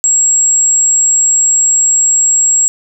sine tone, 7620 Hz, A#8, 37 cents sharp, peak -7 dBFS, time 0.04-2.68 s, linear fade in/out 0 ms, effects none

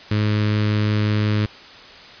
sawtooth tone with notch filter, 105.7 Hz, G#2, 31 cents sharp, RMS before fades -19 dBFS, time 0.11-1.46 s, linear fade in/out 5 ms, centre 760 Hz, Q 0.95, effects white hiss -41 dBFS RMS until 2.2 s + resampled to 11025 Hz

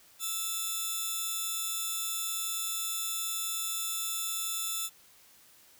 5% pulse tone pair together, 1318.5 / 3529 Hz, E6 / A7, 0 / +4 cents, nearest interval octave + perfect fourth, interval 1704 cents, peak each -26 / -25 dBFS, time 0.19-4.9 s, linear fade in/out 50 ms, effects white hiss -59 dBFS RMS until 5.79 s

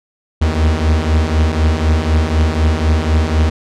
45% pulse beating tone pair, 75.5 / 79.5 Hz, D2 / D#2, +48 / +38 cents, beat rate 4 Hz, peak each -16 / -13 dBFS, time 0.41-3.5 s, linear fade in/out 10 ms, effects low-pass 6000 Hz 12 dB/octave

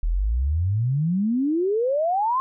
sine exponential sweep, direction up, 38.06 to 1077 Hz, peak -19 dBFS, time 0.03-2.4 s, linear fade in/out 0 ms, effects none

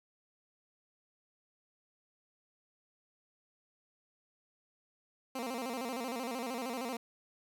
15% pulse tone with vibrato, 246.9 Hz, B3, in tune, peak -30 dBFS, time 5.35-6.97 s, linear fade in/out 5 ms, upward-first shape square, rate 13 Hz, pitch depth 110 cents each way, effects none

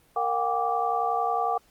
sine tone cluster, 463.8 / 721 / 792 / 1167 Hz, A#4 / F#5 / G5 / D6, -9 / -45 / +18 / -11 cents, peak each -32 / -27 / -28 / -29 dBFS, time 0.16-1.58 s, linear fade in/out 5 ms, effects pink hiss -61 dBFS RMS until 1.7 s + Opus 32 kbps

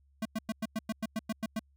square tone bursts, 220 Hz, A3, in tune, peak -31 dBFS, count 11, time 0.22-1.594 s, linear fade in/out 5 ms, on 34 ms, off 100 ms, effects added 69 Hz sine -63 dBFS peak until 1.76 s

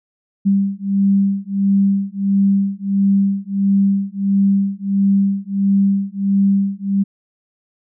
sine beating tone pair, 196.5 / 198 Hz, G3 / G3, +4 / +18 cents, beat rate 1.5 Hz, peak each -16 dBFS, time 0.45-7.04 s, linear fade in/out 20 ms, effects none

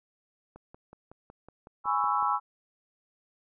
click train, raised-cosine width 1 ms, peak -34 dBFS, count 10, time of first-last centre 0.56-2.227 s, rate 5.4 Hz
sine chord, C# minor seventh, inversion second, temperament equal with one note detuned, 830.6 / 998.1 / 1108.7 / 1318.5 Hz, G#5 / B5 / C#6 / E6, 0 / +18 / 0 / 0 cents, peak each -30 / -30 / -30 / -29 dBFS, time 1.84-2.4 s, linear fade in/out 50 ms
effects none

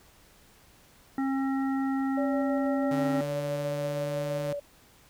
harmonic tone, 269.5 Hz, C#4, 49 cents flat, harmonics 1 / 3 / 5 / 7, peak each -26 / -36 / -40 / -43 dBFS, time 1.18-3.21 s, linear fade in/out 2 ms
sine tone with tremolo, 574 Hz, D5, 40 cents flat, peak -29 dBFS, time 2.17-4.6 s, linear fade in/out 10 ms, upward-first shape square, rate 6.1 Hz, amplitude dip 25%
sawtooth tone with pitch glide, 146.83 to 149.14 Hz, D3 to D3, 0 to +27 cents, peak -29 dBFS, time 2.91-4.53 s, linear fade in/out 5 ms, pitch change +27 cents, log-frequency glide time 3.49-4.39 s
effects pink hiss -58 dBFS RMS until 5.09 s

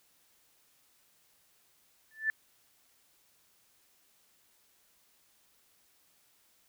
sine tone with exponential growth, 1760 Hz, A6, in tune, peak -23 dBFS, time 2.11-2.3 s, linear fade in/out 1 ms, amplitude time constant 40 ms, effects white hiss -68 dBFS RMS until 6.68 s

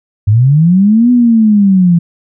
sine linear two-way sweep, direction up then down, 98 to 248.7 to 167 Hz, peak -4 dBFS, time 0.27-1.99 s, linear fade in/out 10 ms, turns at 1.11 s, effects none

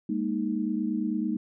sine chord, Ab suspended second, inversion none, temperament equal with one note detuned, 204.1 / 233.1 / 311.1 Hz, Ab3 / Bb3 / Eb4, -30 / 0 / 0 cents, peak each -30 dBFS, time 0.09-1.37 s, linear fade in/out 5 ms, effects none

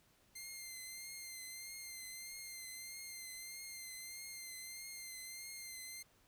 10% pulse tone with vibrato, 2093 Hz, C7, in tune, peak -38 dBFS, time 0.35-6.03 s, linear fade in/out 10 ms, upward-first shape triangle, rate 1.6 Hz, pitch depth 40 cents each way, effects pink hiss -71 dBFS RMS until 6.27 s

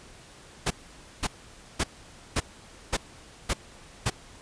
pink noise bursts, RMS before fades -25 dBFS, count 7, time 0.66-4.102 s, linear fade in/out 10 ms, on 46 ms, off 520 ms, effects pink hiss -50 dBFS RMS until 4.41 s + resampled to 22050 Hz

